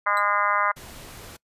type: harmonic tone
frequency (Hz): 204.5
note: G#3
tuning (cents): -26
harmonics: 3 / 4 / 5 / 6 / 7 / 8 / 9 / 10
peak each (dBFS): -31 / -32 / -25 / -24 / -27 / -31 / -33 / -30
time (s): 0.06-0.72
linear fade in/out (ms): 10
type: tone with exponential decay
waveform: sawtooth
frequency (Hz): 4000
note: B7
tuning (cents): +21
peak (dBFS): -31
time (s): 0.17-0.24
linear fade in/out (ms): 1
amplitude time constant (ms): 15
type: noise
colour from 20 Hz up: pink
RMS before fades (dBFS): -42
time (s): 0.76-1.37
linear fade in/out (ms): 10
effects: noise-tail reverb RT60 0.1 s tail -23 dB re dry + resampled to 32000 Hz